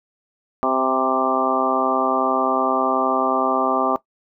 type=harmonic tone with a mistuned harmonic; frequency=130.81 Hz; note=C3; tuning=in tune; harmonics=2 / 3 / 4 / 5 / 6 / 7 / 8 / 9; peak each=-25 / -27 / -28 / -23 / -24 / -28 / -28 / -22 dBFS; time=0.63-3.96 s; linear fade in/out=0 ms; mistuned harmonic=6; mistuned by=+18 cents; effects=noise-tail reverb RT60 0.1 s tail -17 dB re dry